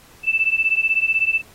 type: beating tone pair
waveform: sine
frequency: 2637 / 2653 Hz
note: E7 / E7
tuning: 0 / +10 cents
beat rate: 16 Hz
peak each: -19 dBFS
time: 0.23-1.42 s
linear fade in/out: 50 ms
effects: pink hiss -49 dBFS RMS until 1.54 s + AAC 48 kbps